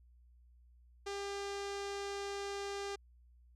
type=tone with low-pass filter; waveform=sawtooth; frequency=399.7 Hz; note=G4; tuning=34 cents sharp; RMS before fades=-41 dBFS; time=1.06-2.96 s; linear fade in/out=10 ms; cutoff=6500 Hz; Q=1.4; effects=added 60 Hz sine -60 dBFS peak until 3.55 s